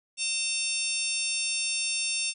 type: harmonic tone with a mistuned harmonic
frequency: 900 Hz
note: A5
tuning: 39 cents sharp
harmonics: 3 / 4 / 5 / 6 / 7 / 8 / 9 / 10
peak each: -32 / -36 / -40 / -34 / -38 / -42 / -34 / -34 dBFS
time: 0.17-2.34 s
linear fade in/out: 50 ms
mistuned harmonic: 6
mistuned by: +21 cents
effects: none